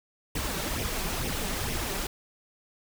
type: noise with flanger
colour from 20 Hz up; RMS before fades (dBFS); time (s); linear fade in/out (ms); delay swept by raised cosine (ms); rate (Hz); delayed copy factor
pink; -31; 0.35-2.07; 5; 0.33 to 5.23; 2.2; +0.6
effects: none